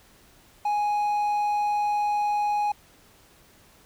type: tone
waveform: triangle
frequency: 830.6 Hz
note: G#5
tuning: in tune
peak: -20 dBFS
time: 0.65-2.72 s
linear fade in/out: 5 ms
effects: pink hiss -56 dBFS RMS until 3.85 s